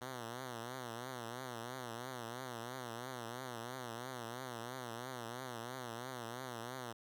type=tone with vibrato; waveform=5% pulse; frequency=122.3 Hz; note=B2; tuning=16 cents flat; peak=-32 dBFS; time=0.01-6.93 s; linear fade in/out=10 ms; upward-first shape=triangle; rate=3 Hz; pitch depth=140 cents each way; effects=none